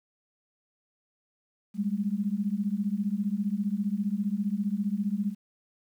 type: beating tone pair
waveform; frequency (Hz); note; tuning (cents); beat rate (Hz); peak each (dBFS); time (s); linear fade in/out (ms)
sine; 196 / 211; G3 / G#3; 0 / +28; 15; -29; 1.74-5.35; 50
effects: 10-bit